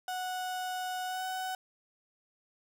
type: tone with pitch glide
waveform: 35% pulse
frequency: 737 to 748.2 Hz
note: F#5 to F#5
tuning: -7 to +19 cents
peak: -32 dBFS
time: 0.08-1.55 s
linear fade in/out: 2 ms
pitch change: +26 cents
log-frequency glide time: 1.06-1.23 s
effects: none

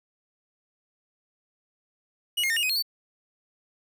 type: tone with pitch steps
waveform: 45% pulse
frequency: 2906 / 2135 / 1823 / 2857 / 2513 / 4263 / 4495 Hz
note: F#7 / C7 / A#6 / F7 / D#7 / C8 / C#8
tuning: -32 / +34 / -39 / +39 / +17 / +32 / +23 cents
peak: -23 dBFS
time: 2.37-2.825 s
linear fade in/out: 10 ms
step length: 65 ms
effects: none

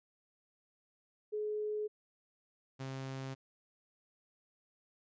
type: tone pair in turn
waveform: sine / sawtooth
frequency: 423.6 / 133.43 Hz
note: G#4 / C3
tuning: +34 / +34 cents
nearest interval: octave + minor sixth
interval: 2000 cents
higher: first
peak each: -34 / -36 dBFS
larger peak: first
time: 1.32-1.88 / 2.79-3.35 s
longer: neither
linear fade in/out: 20 ms
effects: resampled to 16000 Hz

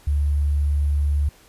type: tone with sample-and-hold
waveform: sine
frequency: 72.4 Hz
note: D2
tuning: 24 cents flat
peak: -17 dBFS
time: 0.07-1.29 s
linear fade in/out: 5 ms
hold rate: 11025 Hz
effects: pink hiss -52 dBFS RMS until 1.48 s + resampled to 32000 Hz

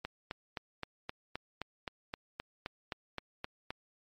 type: click train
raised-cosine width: 0.3 ms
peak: -21 dBFS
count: 15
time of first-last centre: 0.05-3.705 s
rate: 3.83 Hz
effects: MP3 64 kbps

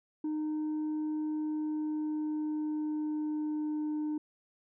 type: tone with pitch glide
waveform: sine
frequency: 307 to 303.3 Hz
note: D#4 to D#4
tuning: -23 to -44 cents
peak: -28 dBFS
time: 0.24-4.18 s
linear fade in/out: 5 ms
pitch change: -21 cents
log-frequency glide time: 1.24-3.92 s
effects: tanh soft clip ceiling -30 dBFS

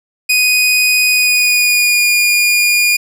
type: tone with pitch glide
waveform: sawtooth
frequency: 2489 to 2431 Hz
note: D#7 to D#7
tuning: 0 to -41 cents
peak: -6 dBFS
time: 0.29-2.97 s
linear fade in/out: 10 ms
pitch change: -41 cents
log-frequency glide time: 1.06-2.1 s
effects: none

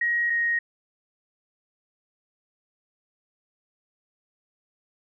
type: tone pair in turn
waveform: sine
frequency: 1890 / 1873.7 Hz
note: A#6 / A#6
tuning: +23 / +8 cents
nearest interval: unison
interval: 15 cents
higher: first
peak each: -21 / -21 dBFS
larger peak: neither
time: 0.01-0.3 / 0.3-0.59 s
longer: neither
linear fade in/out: 5 ms
effects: none

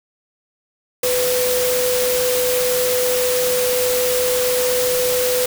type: tone in noise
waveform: sine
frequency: 499.5 Hz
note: B4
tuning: 20 cents sharp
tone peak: -17 dBFS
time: 1.03-5.46 s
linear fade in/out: 5 ms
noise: white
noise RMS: -22 dBFS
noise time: 1.03-5.46 s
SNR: +2 dB
effects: none

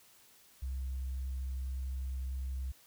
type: tone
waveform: sine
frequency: 65.41 Hz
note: C2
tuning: in tune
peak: -33 dBFS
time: 0.62-2.72 s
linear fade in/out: 10 ms
effects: tanh soft clip ceiling -32 dBFS + white hiss -62 dBFS RMS until 2.86 s

